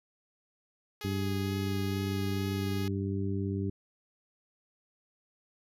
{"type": "tone with vibrato", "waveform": "5% pulse", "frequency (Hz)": 417, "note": "G#4", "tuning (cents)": 7, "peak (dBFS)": -29, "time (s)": [1.01, 2.88], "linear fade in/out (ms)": 2, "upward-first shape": "sine", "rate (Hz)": 2.2, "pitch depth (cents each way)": 13}
{"type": "harmonic tone", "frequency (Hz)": 98, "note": "G2", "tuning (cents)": 0, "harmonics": [1, 2, 3, 4], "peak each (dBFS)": [-32, -35, -37, -38], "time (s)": [1.04, 3.7], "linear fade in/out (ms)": 5}
{"effects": []}